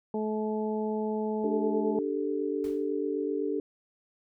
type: harmonic tone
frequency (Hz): 215.4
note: A3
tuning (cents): -37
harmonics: 1 / 2 / 3 / 4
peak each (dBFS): -31 / -31 / -40 / -38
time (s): 0.14-1.99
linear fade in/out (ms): 2
type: chord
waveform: sine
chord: D suspended fourth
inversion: none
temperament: equal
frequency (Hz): 293.7 / 392 / 440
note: D4 / G4 / A4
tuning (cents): 0 / 0 / 0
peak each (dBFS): -32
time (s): 1.44-3.6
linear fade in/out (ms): 2
type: noise with exponential decay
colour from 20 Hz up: pink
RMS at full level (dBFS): -47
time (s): 2.64-2.94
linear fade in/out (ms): 2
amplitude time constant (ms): 64
effects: none